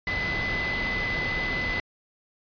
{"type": "tone in noise", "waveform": "sine", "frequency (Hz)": 2014, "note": "B6", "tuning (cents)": 33, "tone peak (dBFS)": -27, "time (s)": [0.07, 1.8], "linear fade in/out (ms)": 2, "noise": "pink", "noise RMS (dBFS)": -31, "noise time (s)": [0.07, 1.8], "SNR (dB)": 1, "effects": ["resampled to 11025 Hz"]}